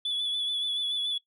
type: tone with vibrato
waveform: sine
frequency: 3434 Hz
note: A7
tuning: 43 cents flat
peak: -25 dBFS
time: 0.05-1.18 s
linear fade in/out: 5 ms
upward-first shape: sine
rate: 7 Hz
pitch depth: 33 cents each way
effects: noise-tail reverb RT60 0.1 s tail -20 dB re dry + tanh soft clip ceiling -25 dBFS